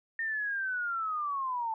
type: linear sweep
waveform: sine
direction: down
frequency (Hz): 1833 to 875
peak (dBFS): -30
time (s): 0.19-1.74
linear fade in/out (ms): 2
effects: none